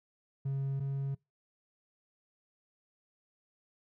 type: tone pair in turn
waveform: triangle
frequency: 136.7 / 137.49 Hz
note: C#3 / C#3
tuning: -24 / -14 cents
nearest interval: unison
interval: 10 cents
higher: second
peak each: -28 / -29 dBFS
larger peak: first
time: 0.45-0.8 / 0.8-1.15 s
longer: neither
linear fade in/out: 10 ms
effects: noise-tail reverb RT60 0.2 s tail -25 dB re dry + tanh soft clip ceiling -25 dBFS